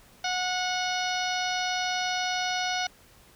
harmonic tone with a mistuned harmonic, 732 Hz, F#5, 19 cents flat, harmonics 1 / 2 / 3 / 4 / 5 / 6 / 7 / 8, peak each -30 / -33 / -35 / -36 / -37 / -38 / -38 / -39 dBFS, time 0.24-2.87 s, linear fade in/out 5 ms, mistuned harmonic 6, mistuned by -23 cents, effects pink hiss -56 dBFS RMS until 3.35 s

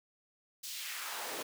pink noise with high-pass filter sweep, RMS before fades -41 dBFS, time 0.63-1.43 s, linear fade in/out 10 ms, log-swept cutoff 5000 to 350 Hz, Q 1.3, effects none

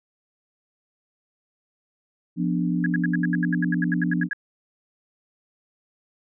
sine chord, B diminished, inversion second, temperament equal, 174.61 / 246.9 / 293.7 Hz, F3 / B3 / D4, 0 / 0 / 0 cents, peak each -23 / -27 / -27 dBFS, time 2.36-4.29 s, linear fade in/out 50 ms
sine tone bursts, 1661 Hz, G#6, in tune, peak -23 dBFS, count 16, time 2.84-4.332 s, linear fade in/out 2 ms, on 22 ms, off 76 ms
effects none

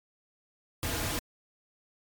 pink noise with comb filter, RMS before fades -32 dBFS, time 0.83-1.19 s, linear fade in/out 0 ms, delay 5.3 ms, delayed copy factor -0.65, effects MP3 96 kbps

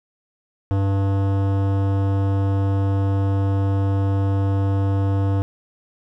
sine tone with hard clipping, 98 Hz, G2, in tune, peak -19 dBFS, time 0.71-5.42 s, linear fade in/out 0 ms, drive 17 dB, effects none

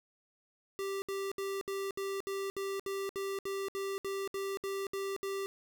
square tone bursts, 391.9 Hz, G4, in tune, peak -35 dBFS, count 16, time 0.79-5.46 s, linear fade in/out 0 ms, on 230 ms, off 66 ms, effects none

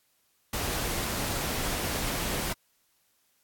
pink noise, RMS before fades -31 dBFS, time 0.53-2.53 s, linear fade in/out 5 ms, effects white hiss -70 dBFS RMS until 3.43 s + AAC 64 kbps

